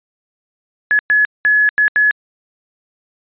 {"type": "tone bursts at uneven times", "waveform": "sine", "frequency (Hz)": 1699, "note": "G#6", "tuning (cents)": 39, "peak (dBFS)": -9, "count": 5, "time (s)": [[0.91, 0.99], [1.1, 1.25], [1.45, 1.69], [1.78, 1.88], [1.96, 2.11]], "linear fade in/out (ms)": 0, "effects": ["resampled to 8000 Hz"]}